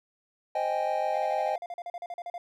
triangle chord, Ab major seventh, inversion first, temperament equal, 523.3 / 622.3 / 784 / 830.6 Hz, C5 / Eb5 / G5 / Ab5, 0 / 0 / 0 / 0 cents, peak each -33 / -28 / -28 / -31 dBFS, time 0.55-1.56 s, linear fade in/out 5 ms
triangle tone bursts, 698.5 Hz, F5, in tune, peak -32 dBFS, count 16, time 1.14-2.38 s, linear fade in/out 2 ms, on 40 ms, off 40 ms
effects none

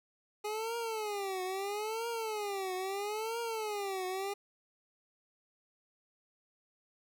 25% pulse tone with vibrato, 415.3 Hz, G#4, in tune, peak -31 dBFS, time 0.44-4.34 s, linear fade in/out 10 ms, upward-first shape triangle, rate 0.76 Hz, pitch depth 220 cents each way, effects none

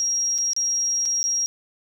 sine tone with dropouts, 5630 Hz, F8, 13 cents sharp, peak -20 dBFS, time 0-1.46 s, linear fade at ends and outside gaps 0 ms, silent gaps 0.38-0.385 / 0.533-0.564 / 1.054-1.058 / 1.23-1.24 s, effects 8-bit

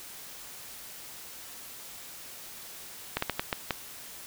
slowing click train, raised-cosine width 0.3 ms, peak -11 dBFS, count 6, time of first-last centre 3.17-3.708 s, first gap 54 ms, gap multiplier 1.35, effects white hiss -45 dBFS RMS until 4.26 s

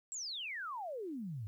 sine exponential sweep, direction down, 7850 to 96.7 Hz, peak -39 dBFS, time 0.12-1.47 s, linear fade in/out 0 ms, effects 12-bit

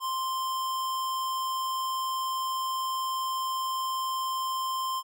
square tone, 1046.5 Hz, C6, in tune, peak -29 dBFS, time 0-5.03 s, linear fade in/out 50 ms, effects none

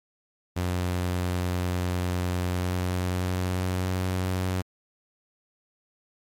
sawtooth tone with pitch glide, 90 to 92.53 Hz, F#2 to F#2, -47 to +1 cents, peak -21 dBFS, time 0.56-4.62 s, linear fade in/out 10 ms, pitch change +48 cents, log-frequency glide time 2.5-4.04 s, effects MP3 64 kbps

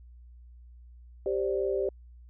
sine chord, G suspended fourth, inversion none, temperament equal, 392 / 523.3 / 587.3 Hz, G4 / C5 / D5, 0 / 0 / 0 cents, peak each -28 / -32 / -33 dBFS, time 1.26-1.89 s, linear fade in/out 2 ms, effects added 60 Hz sine -48 dBFS peak until 2.29 s

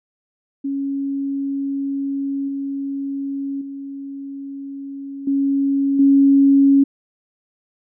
sine tone with level steps, 276.5 Hz, C#4, 4 cents flat, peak -20 / -22 / -28 / -15 / -9 dBFS, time 0.64-6.84 s, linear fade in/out 10 ms, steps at 2.48 / 3.61 / 5.27 / 5.99 s, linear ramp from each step 5 ms, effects none

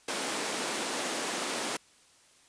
pink high-pass noise, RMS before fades -33 dBFS, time 0.08-1.77 s, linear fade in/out 5 ms, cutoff 240 Hz, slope 24 dB/octave, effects white hiss -61 dBFS RMS until 2.48 s + resampled to 22050 Hz

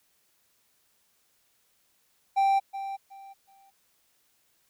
triangle tone with echo, 784 Hz, G5, in tune, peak -18 dBFS, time 2.36-2.6 s, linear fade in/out 20 ms, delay 370 ms, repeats 3, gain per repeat -12 dB, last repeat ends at 3.71 s, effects white hiss -69 dBFS RMS until 4.69 s

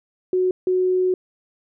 sine tone pair in turn, 368.3 / 368.3 Hz, F#4 / F#4, -8 / -8 cents, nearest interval unison, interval 0 cents, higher neither, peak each -16 dBFS, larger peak neither, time 0.33-0.51 / 0.67-1.14 s, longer second, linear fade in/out 2 ms, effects none

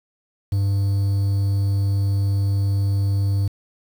triangle tone with quantisation, 99.2 Hz, G2, 21 cents sharp, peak -15 dBFS, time 0.52-3.48 s, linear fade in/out 5 ms, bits 7, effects none

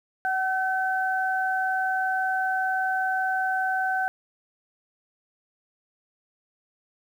sine tone pair together, 753 / 1527.9 Hz, F#5 / G6, +30 / -45 cents, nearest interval octave, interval 1225 cents, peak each -25 / -26 dBFS, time 0.25-4.08 s, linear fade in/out 0 ms, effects 9-bit

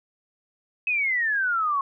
sine exponential sweep, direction down, 2578 to 1084 Hz, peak -21 dBFS, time 0.87-1.81 s, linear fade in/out 2 ms, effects none

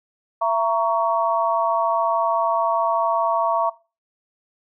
sine chord, A# diminished, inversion second, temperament just, 671.3 / 932.3 / 1118.8 Hz, E5 / A#5 / C#6, +31 / 0 / +16 cents, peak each -22 dBFS, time 0.41-3.7 s, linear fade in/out 10 ms, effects noise-tail reverb RT60 0.3 s tail -19 dB re dry

